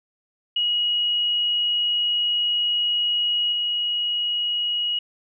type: tone with level steps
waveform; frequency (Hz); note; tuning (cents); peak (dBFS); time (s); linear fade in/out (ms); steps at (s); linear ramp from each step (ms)
sine; 2900; F#7; -35; -19 / -21; 0.56-4.99; 5; 3.52; 5
effects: none